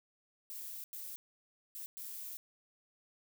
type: noise bursts at uneven times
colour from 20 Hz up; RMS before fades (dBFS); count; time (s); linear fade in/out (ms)
violet; -45; 4; 0.5-0.84 / 0.93-1.16 / 1.75-1.86 / 1.97-2.37; 0
effects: none